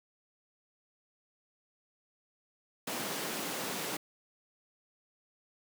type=high-pass noise; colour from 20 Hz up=pink; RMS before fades=-37 dBFS; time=2.87-3.97 s; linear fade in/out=5 ms; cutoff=180 Hz; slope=24 dB/octave; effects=none